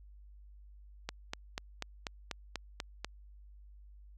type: click train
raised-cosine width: 0.2 ms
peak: -19 dBFS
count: 9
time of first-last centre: 1.09-3.046 s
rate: 4.09 Hz
effects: added 50 Hz sine -52 dBFS peak until 4.17 s